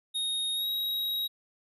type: tone with pitch glide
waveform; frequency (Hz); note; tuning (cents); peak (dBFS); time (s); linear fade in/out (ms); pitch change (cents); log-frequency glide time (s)
square; 3729 to 3816; A#7 to A#7; 0 to +40; -29; 0.14-1.28; 20; +40; 0.54-0.67
effects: none